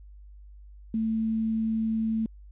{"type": "tone with quantisation", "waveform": "sine", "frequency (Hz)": 222.2, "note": "A3", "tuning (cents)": 17, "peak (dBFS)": -24, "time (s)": [0.94, 2.26], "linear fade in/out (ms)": 2, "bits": 9, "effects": ["added 50 Hz sine -45 dBFS peak until 2.51 s", "resampled to 8000 Hz"]}